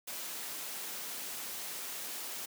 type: noise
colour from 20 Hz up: white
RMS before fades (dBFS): -41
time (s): 0.07-2.46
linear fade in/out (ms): 10
effects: high-pass 200 Hz 12 dB/octave